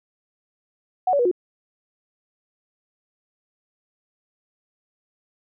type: tone with pitch steps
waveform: sine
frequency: 738 / 568 / 484 / 360.3 Hz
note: F#5 / C#5 / B4 / F#4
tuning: -5 / +42 / -35 / -46 cents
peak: -16 dBFS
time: 1.07-1.314 s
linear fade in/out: 5 ms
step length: 61 ms
effects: none